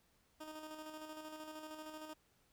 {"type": "tone with tremolo", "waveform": "15% pulse", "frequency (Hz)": 310, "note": "D#4", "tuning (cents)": -6, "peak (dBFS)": -40, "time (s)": [0.4, 2.14], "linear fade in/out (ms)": 10, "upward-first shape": "square", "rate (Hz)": 13, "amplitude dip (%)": 40, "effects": ["pink hiss -74 dBFS RMS until 2.52 s"]}